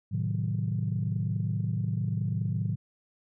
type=chord; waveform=sine; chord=A diminished seventh; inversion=none; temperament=equal; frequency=110 / 130.81 / 155.56 / 185 Hz; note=A2 / C3 / Eb3 / Gb3; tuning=0 / 0 / 0 / 0 cents; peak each=-29 / -34 / -32 / -34 dBFS; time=0.11-2.76 s; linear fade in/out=20 ms; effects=tanh soft clip ceiling -18 dBFS